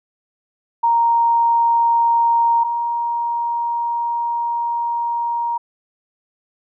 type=tone pair in turn; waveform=sine; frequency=932.3 / 940.4 Hz; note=A#5 / A#5; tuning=0 / +15 cents; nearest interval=unison; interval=15 cents; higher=second; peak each=-12 / -18 dBFS; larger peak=first; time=0.83-2.64 / 2.64-5.58 s; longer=second; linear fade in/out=10 ms; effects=none